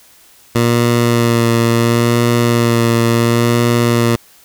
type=tone with vibrato; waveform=15% pulse; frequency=117.6 Hz; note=A#2; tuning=16 cents sharp; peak=-4 dBFS; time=0.55-4.16 s; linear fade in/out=5 ms; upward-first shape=sine; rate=0.72 Hz; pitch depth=21 cents each way; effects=white hiss -46 dBFS RMS until 4.44 s